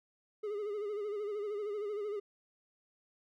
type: tone with vibrato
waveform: triangle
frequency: 415.3 Hz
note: G#4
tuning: in tune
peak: -33 dBFS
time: 0.43-2.2 s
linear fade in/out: 10 ms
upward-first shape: sine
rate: 13 Hz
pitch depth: 65 cents each way
effects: none